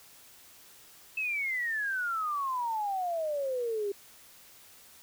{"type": "exponential sweep", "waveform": "sine", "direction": "down", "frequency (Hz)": [2637, 393.2], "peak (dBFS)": -29, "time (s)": [1.17, 3.92], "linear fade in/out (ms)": 5, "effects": ["white hiss -55 dBFS RMS until 5.02 s"]}